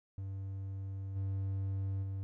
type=tone with level steps; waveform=triangle; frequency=97 Hz; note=G2; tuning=18 cents flat; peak=-36 / -31 / -34 dBFS; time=0.18-2.23 s; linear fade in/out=0 ms; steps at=1.15 / 2.02 s; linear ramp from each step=20 ms; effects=none